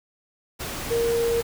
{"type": "tone in noise", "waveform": "sine", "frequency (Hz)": 466.2, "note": "A#4", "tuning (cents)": 0, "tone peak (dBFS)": -20, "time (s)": [0.9, 1.42], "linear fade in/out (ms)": 20, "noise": "pink", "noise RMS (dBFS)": -32, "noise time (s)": [0.59, 1.43], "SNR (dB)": 9, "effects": []}